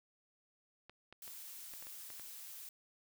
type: clicks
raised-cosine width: 0.3 ms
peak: -37 dBFS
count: 8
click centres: 0.896 / 1.126 / 1.278 / 1.737 / 1.825 / 1.869 / 2.103 / 2.197 s
type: noise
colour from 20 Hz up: blue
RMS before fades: -50 dBFS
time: 1.22-2.69 s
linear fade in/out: 2 ms
effects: none